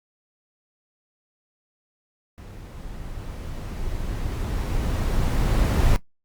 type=noise with level ramp; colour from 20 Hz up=brown; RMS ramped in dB=-39 to -17 dBFS; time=2.38-5.96 s; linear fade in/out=0 ms; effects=noise-tail reverb RT60 0.1 s tail -18 dB re dry + Opus 48 kbps